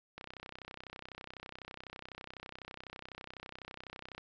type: click train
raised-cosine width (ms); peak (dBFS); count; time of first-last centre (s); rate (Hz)
0.3; -29; 129; 0.18-4.18; 32
effects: resampled to 16000 Hz